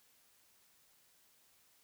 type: silence
effects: white hiss -69 dBFS RMS until 1.83 s